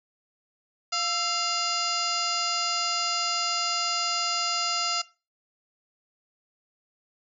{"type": "harmonic tone with a mistuned harmonic", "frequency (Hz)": 698.5, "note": "F5", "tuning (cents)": 0, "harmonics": [1, 2, 3, 4, 5, 6, 7, 8, 9, 10], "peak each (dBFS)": [-36, -30, -38, -33, -41, -35, -30, -40, -41, -37], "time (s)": [0.92, 5.02], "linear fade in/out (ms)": 10, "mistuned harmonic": 2, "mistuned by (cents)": -76, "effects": ["noise-tail reverb RT60 0.3 s tail -19 dB re dry"]}